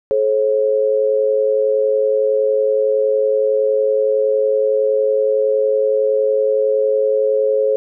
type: tone pair together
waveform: sine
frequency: 429.2 / 540 Hz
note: A4 / C#5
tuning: -43 / -45 cents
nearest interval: major third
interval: 398 cents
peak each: -16 / -15 dBFS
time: 0.11-7.76 s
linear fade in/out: 0 ms
effects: none